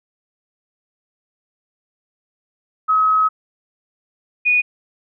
sine tone pair in turn, 1277 / 2466 Hz, D#6 / D#7, +45 / -16 cents, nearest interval major seventh, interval 1139 cents, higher second, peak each -12 dBFS, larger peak neither, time 2.88-3.29 / 4.45-4.62 s, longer first, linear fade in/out 20 ms, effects none

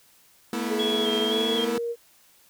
sawtooth chord, A suspended second, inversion none, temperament equal with one note detuned, 220 / 241.6 / 329.6 Hz, A3 / B3 / E4, 0 / -38 / 0 cents, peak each -27 / -26 / -28 dBFS, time 0.53-1.78 s, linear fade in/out 2 ms
sine tone with pitch glide, 425.7 to 469.6 Hz, G#4 to A#4, +43 to +13 cents, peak -26 dBFS, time 0.67-1.96 s, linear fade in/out 50 ms, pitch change +170 cents, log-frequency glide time 1.19-1.74 s
sine tone with vibrato, 3278 Hz, G#7, 23 cents flat, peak -26 dBFS, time 0.79-1.65 s, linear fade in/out 10 ms, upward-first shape square, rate 1.9 Hz, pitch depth 35 cents each way
effects white hiss -58 dBFS RMS until 2.49 s

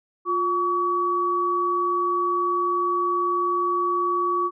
sine tone pair together, 353.7 / 1134.7 Hz, F4 / C#6, +22 / +40 cents, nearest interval octave + minor sixth, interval 2018 cents, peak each -26 / -21 dBFS, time 0.25-4.51 s, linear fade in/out 50 ms, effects none

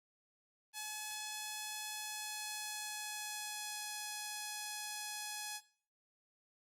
5% pulse tone with pitch glide, 852 to 842.7 Hz, G#5 to G#5, +44 to +25 cents, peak -29 dBFS, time 0.73-5.61 s, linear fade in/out 50 ms, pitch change -19 cents, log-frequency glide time 1.93-3.81 s, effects noise-tail reverb RT60 0.5 s tail -19 dB re dry + Opus 32 kbps

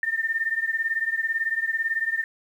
sine beating tone pair, 1802 / 1820 Hz, A6 / A#6, +41 / -42 cents, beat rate 18 Hz, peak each -25 / -27 dBFS, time 0.03-2.24 s, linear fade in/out 2 ms, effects 9-bit

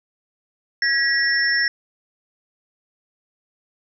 sine tone cluster, 1654 / 1922 / 5390 Hz, G#6 / B6 / E8, -8 / -48 / +38 cents, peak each -22 / -19 / -23 dBFS, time 0.82-1.68 s, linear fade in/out 2 ms, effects none

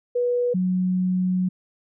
sine tone pair in turn, 488 / 183.59 Hz, B4 / F#3, -21 / -13 cents, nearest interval octave + perfect fourth, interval 1692 cents, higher first, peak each -19 dBFS, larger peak neither, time 0.15-0.54 / 0.54-1.49 s, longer second, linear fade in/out 10 ms, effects none

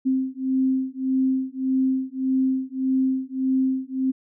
sine beating tone pair, 261.6 / 263.3 Hz, C4 / C4, 0 / +11 cents, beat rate 1.7 Hz, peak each -23 dBFS, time 0.05-4.12 s, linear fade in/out 20 ms, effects none

